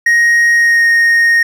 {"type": "tone with pitch glide", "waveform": "triangle", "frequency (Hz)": [1875, 1857.8], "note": ["A#6", "A#6"], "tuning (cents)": [10, -6], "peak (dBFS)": -5, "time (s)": [0.06, 1.43], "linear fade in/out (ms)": 5, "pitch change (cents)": -16, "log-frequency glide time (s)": [0.54, 0.86], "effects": []}